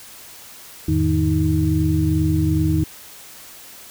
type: tone cluster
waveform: sine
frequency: 84.2 / 106.7 / 154.5 / 314.6 Hz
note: E2 / G#2 / D#3 / D#4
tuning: +37 / +47 / -12 / +19 cents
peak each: -20 / -26 / -20 / -20 dBFS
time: 0.88-2.84 s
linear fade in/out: 5 ms
effects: white hiss -41 dBFS RMS until 3.9 s